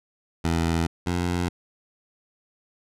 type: tone pair in turn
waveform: 15% pulse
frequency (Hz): 83 / 88.05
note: E2 / F2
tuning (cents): +12 / +15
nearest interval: minor second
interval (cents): 103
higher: second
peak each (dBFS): -15 / -17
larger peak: first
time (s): 0.44-0.87 / 1.06-1.49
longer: neither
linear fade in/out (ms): 10
effects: low-pass 10000 Hz 12 dB/octave